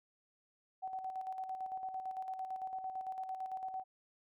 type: tone with tremolo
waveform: sine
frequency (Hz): 756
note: F#5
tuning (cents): +37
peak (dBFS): -37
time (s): 0.82-3.84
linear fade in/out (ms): 20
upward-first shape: square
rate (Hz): 8.9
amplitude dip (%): 50
effects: none